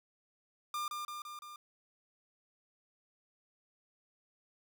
45% pulse tone with echo, 1200 Hz, D6, 37 cents sharp, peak -35 dBFS, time 0.74-0.88 s, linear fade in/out 2 ms, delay 170 ms, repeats 4, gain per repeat -3 dB, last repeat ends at 1.56 s, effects none

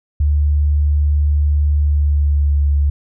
sine tone with pitch glide, 73.5 to 71.74 Hz, D2 to D2, +2 to -40 cents, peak -11 dBFS, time 0.2-2.9 s, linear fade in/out 5 ms, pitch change -42 cents, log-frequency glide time 1.81-2.69 s, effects none

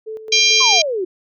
sine tone with tremolo, 437.9 Hz, A4, 8 cents flat, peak -25 dBFS, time 0.06-0.8 s, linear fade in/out 20 ms, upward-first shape square, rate 4.5 Hz, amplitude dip 60%
harmonic tone, 797 Hz, G5, 28 cents sharp, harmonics 3 / 4 / 5 / 6 / 7 / 8, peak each -16 / -17 / -18 / -19 / -19 / -20 dBFS, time 0.32-0.82 s, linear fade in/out 5 ms
sine exponential sweep, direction down, 1108.7 to 349.2 Hz, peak -18 dBFS, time 0.6-1.05 s, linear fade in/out 10 ms
effects none

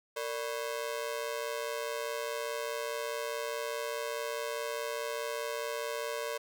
sawtooth ring-modulated tone, 523.3 Hz, C5, in tune, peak -27 dBFS, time 0.16-6.38 s, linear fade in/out 10 ms, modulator 62.4 Hz, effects none

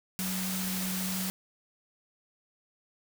sine tone in noise, 186.7 Hz, F#3, 16 cents sharp, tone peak -33 dBFS, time 0.19-1.3 s, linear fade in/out 0 ms, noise white, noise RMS -35 dBFS, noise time 0.19-1.3 s, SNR -1 dB, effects none

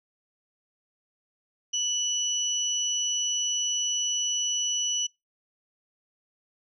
sine tone pair together, 2960 / 5920 Hz, F#7 / F#8, 0 / 0 cents, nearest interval octave, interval 1200 cents, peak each -28 / -27 dBFS, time 1.73-5.07 s, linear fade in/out 10 ms, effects noise-tail reverb RT60 0.2 s tail -25 dB re dry

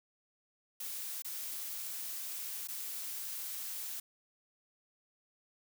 blue noise with dropouts, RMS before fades -41 dBFS, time 0.8-4 s, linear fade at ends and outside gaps 5 ms, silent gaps 1.222-1.246 / 2.674-2.684 s, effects none

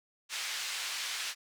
pink band-pass noise, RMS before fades -37 dBFS, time 0.29-1.35 s, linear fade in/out 50 ms, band 2000 to 7000 Hz, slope 12 dB/octave, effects none

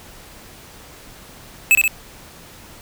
square tone with echo, 2604 Hz, E7, 22 cents flat, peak -9 dBFS, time 1.71-1.75 s, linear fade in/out 0 ms, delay 64 ms, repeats 2, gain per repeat -3 dB, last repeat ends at 1.878 s, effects pink hiss -42 dBFS RMS until 2.81 s

